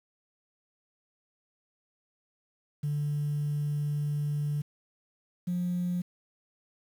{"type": "tone pair in turn", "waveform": "sine", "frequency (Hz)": [146.83, 177.51], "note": ["D3", "F3"], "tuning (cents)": [0, 28], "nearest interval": "minor third", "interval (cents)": 328, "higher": "second", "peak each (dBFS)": -26, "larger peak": "neither", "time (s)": [[2.83, 4.62], [5.47, 6.02]], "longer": "first", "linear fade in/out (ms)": 10, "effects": ["tanh soft clip ceiling -24 dBFS", "9-bit"]}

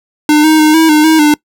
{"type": "tone with pitch steps", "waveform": "square", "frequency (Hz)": [301.1, 313.2, 307.5, 322.4, 303.9, 317.9, 298.7], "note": ["D4", "D#4", "D#4", "E4", "D#4", "D#4", "D4"], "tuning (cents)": [43, 11, -20, -38, -41, 37, 29], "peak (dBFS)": -5, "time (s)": [0.29, 1.34], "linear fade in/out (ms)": 2, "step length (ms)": 150, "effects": ["noise-tail reverb RT60 0.1 s tail -23 dB re dry"]}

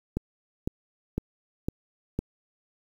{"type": "click train", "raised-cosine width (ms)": 3, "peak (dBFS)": -14, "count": 5, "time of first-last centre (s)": [0.17, 2.19], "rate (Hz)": 1.98, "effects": ["8-bit"]}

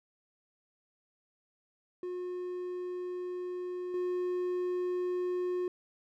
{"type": "tone with level steps", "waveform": "triangle", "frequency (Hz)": 360, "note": "F#4", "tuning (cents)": -47, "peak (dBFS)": [-33, -28], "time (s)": [2.03, 5.68], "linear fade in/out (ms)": 2, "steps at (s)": 3.94, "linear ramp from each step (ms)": 2, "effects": []}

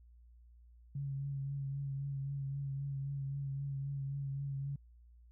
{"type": "tone with vibrato", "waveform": "sine", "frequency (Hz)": 138.59, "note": "C#3", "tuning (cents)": 0, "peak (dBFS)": -36, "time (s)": [0.95, 4.76], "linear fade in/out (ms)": 5, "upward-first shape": "triangle", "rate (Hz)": 3.8, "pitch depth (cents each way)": 30, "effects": ["added 59 Hz sine -57 dBFS peak until 5.31 s"]}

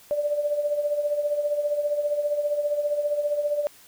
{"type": "tone with tremolo", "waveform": "sine", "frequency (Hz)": 587.3, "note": "D5", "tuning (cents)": 0, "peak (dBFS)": -19, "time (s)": [0.11, 3.67], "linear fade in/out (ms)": 0, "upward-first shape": "triangle", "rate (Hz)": 15, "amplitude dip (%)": 70, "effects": ["white hiss -52 dBFS RMS until 3.87 s"]}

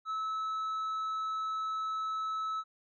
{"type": "tone with tanh clipping", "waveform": "sine", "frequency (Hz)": 1300, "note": "E6", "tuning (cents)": -24, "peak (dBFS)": -33, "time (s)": [0.05, 2.64], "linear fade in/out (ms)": 50, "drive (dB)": 4, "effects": []}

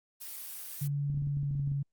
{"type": "noise", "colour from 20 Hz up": "blue", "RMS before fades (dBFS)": -42, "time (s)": [0.2, 0.88], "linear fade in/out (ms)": 20}
{"type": "tone with pitch glide", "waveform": "sine", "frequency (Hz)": [142.8, 140.51], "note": ["D3", "C#3"], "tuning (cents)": [-48, 24], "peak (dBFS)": -29, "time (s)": [0.81, 1.83], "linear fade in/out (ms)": 10, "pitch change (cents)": -28, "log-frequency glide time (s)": [1.3, 1.64]}
{"type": "clicks", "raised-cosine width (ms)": 5, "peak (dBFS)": -30, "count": 12, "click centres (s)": [1.1, 1.145, 1.175, 1.222, 1.272, 1.371, 1.431, 1.51, 1.552, 1.597, 1.676, 1.718]}
{"effects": ["Opus 32 kbps"]}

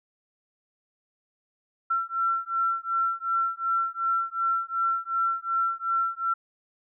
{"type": "beating tone pair", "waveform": "sine", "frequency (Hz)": [1351, 1353.7], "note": ["E6", "E6"], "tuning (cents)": [42, 46], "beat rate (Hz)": 2.7, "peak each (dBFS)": -27, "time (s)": [1.9, 6.34], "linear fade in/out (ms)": 10, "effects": []}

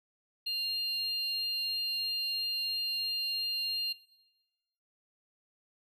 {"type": "tone pair together", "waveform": "triangle", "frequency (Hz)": [2794, 4201], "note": ["F7", "C8"], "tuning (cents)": [0, 6], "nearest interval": "perfect fifth", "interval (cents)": 706, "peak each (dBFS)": [-37, -31], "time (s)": [0.46, 3.93], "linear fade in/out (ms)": 10, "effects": ["noise-tail reverb RT60 1.0 s tail -18 dB re dry"]}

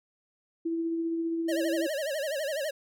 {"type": "tone with tremolo", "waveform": "sine", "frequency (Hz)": 331, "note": "E4", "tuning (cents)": 7, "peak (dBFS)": -26, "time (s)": [0.65, 1.87], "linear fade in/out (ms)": 10, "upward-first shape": "triangle", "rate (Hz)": 15, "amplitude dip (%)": 30}
{"type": "tone with vibrato", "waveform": "square", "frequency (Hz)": 587.3, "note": "D5", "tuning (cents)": 0, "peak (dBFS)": -30, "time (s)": [1.48, 2.71], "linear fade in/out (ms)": 10, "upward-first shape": "sine", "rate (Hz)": 12, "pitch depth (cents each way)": 150}
{"effects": []}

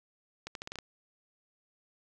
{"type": "accelerating click train", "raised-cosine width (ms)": 0.2, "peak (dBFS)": -22, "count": 7, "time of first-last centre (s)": [0.47, 0.787], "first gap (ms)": 82, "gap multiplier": 0.82, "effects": []}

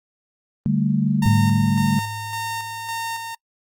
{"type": "chord", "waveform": "sine", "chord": "D suspended fourth", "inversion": "none", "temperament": "just", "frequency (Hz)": [146.83, 195.78, 220.2], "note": ["D3", "G3", "A3"], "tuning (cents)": [0, -2, 2], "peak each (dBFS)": -21, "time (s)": [0.66, 1.99], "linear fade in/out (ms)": 0}
{"type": "tone with tremolo", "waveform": "sawtooth", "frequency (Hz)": 915, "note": "A#5", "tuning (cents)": -32, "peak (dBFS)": -21, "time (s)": [1.22, 3.35], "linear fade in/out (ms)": 5, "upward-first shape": "square", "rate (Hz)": 1.8, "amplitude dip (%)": 40}
{"type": "tone with exponential decay", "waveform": "sine", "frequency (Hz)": 106.9, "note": "A2", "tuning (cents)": -49, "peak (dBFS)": -14, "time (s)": [1.26, 3.33], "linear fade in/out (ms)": 0, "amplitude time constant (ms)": 450}
{"effects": ["noise-tail reverb RT60 0.1 s tail -26 dB re dry", "Opus 32 kbps"]}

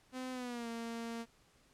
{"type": "tone with pitch glide", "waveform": "sawtooth", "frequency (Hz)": [256.4, 231.1], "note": ["C4", "A#3"], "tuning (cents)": [-35, -15], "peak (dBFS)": -36, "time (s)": [0.12, 1.26], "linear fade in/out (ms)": 50, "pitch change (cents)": -180, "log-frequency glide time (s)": [0.32, 0.68], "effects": ["pink hiss -68 dBFS RMS until 1.73 s", "low-pass 10000 Hz 12 dB/octave"]}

